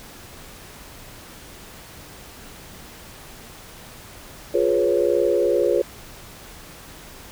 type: chord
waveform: sine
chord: C# dominant seventh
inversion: first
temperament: equal with one note detuned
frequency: 353.1 / 415.3 / 493.9 / 554.4 Hz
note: E#4 / G#4 / B4 / C#5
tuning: +19 / 0 / 0 / 0 cents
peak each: -22 dBFS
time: 4.54-5.82 s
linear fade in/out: 5 ms
effects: pink hiss -42 dBFS RMS until 7.31 s